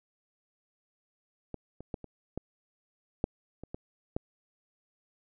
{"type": "clicks", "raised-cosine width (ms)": 2, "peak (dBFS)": [-24, -30, -21, -30, -21, -13, -29, -24, -17], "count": 9, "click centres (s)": [1.543, 1.806, 1.942, 2.043, 2.376, 3.241, 3.636, 3.745, 4.165], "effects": []}